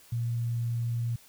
sine tone, 117.8 Hz, A#2, 19 cents sharp, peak -27 dBFS, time 0.12-1.16 s, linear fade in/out 5 ms, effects white hiss -56 dBFS RMS until 1.28 s

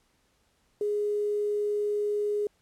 sine tone with quantisation, 415.3 Hz, G#4, in tune, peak -25 dBFS, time 0.81-2.47 s, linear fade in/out 2 ms, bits 9, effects pink hiss -69 dBFS RMS until 2.61 s + low-pass 11000 Hz 12 dB/octave

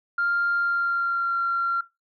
sine tone with pitch glide, 1396.9 to 1375.3 Hz, F6 to F6, 0 to -27 cents, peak -20 dBFS, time 0.18-1.81 s, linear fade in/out 5 ms, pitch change -27 cents, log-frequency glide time 0.55-1.36 s, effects noise-tail reverb RT60 0.2 s tail -17 dB re dry + tanh soft clip ceiling -16 dBFS

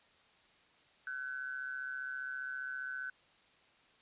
sine tone with amplitude modulation, 1515 Hz, F#6, 40 cents sharp, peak -35 dBFS, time 1.07-3.1 s, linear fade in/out 2 ms, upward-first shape sine, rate 135 Hz, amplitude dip 70%, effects white hiss -66 dBFS RMS until 4.01 s + resampled to 8000 Hz

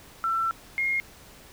sine tone pair in turn, 1341 / 2140 Hz, E6 / C7, +29 / +38 cents, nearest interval minor sixth, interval 809 cents, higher second, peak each -23 dBFS, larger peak neither, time 0.24-0.51 / 0.78-1 s, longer first, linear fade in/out 0 ms, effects pink hiss -50 dBFS RMS until 1.52 s

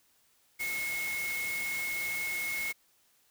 sine tone in noise, 2173 Hz, C#7, 35 cents flat, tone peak -32 dBFS, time 0.59-2.73 s, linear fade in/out 20 ms, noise white, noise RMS -40 dBFS, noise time 0.59-2.73 s, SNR +5 dB, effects white hiss -68 dBFS RMS until 3.3 s

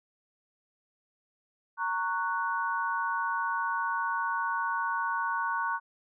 sine chord, F# major, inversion first, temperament just, 925 / 1110 / 1480 Hz, A#5 / C#6 / F#6, -14 / +2 / 0 cents, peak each -32 dBFS, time 1.77-5.8 s, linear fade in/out 50 ms, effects none

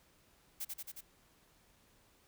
blue noise with echo, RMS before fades -40 dBFS, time 0.6-0.65 s, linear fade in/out 10 ms, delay 90 ms, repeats 4, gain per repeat -2 dB, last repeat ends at 1.01 s, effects pink hiss -68 dBFS RMS until 2.27 s

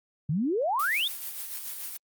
sine exponential sweep, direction up, 136.9 to 3729 Hz, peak -24 dBFS, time 0.29-1.08 s, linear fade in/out 5 ms
blue noise with tremolo, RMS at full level -35 dBFS, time 0.79-1.97 s, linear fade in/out 5 ms, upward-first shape sine, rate 6.9 Hz, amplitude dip 40%
effects Opus 48 kbps

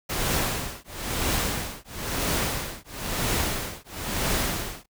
pink noise with tremolo, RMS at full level -24 dBFS, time 0.09-4.86 s, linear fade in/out 10 ms, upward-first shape triangle, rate 1 Hz, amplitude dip 100%, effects noise-tail reverb RT60 0.1 s tail -25 dB re dry

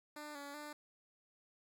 10% pulse tone with pitch steps, 298.5 / 284.1 / 297.2 Hz, D4 / C#4 / D4, +28 / +43 / +21 cents, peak -38 dBFS, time 0.16-0.73 s, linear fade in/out 5 ms, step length 190 ms, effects none

